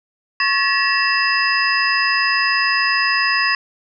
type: tone cluster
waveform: sine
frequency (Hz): 1097 / 1724 / 1915 / 2668 / 5000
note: C#6 / A6 / A#6 / E7 / D#8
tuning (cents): -18 / -36 / +46 / +20 / +8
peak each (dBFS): -21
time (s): 0.4-3.55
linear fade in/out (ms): 2
effects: none